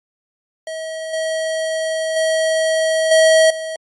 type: tone with level steps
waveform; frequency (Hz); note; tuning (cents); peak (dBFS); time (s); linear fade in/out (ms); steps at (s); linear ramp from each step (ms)
square; 640; D#5; +49; -25 / -19 / -15 / -9 / -24; 0.67-3.76; 2; 1.13 / 2.16 / 3.11 / 3.5; 5
effects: MP3 48 kbps